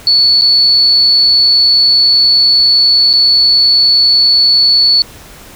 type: tone with dropouts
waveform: sine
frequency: 4435 Hz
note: C#8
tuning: in tune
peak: -5 dBFS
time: 0.07-5.02 s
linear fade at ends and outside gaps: 1 ms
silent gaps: 0.412-0.419 / 3.131-3.136 s
effects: pink hiss -35 dBFS RMS until 5.55 s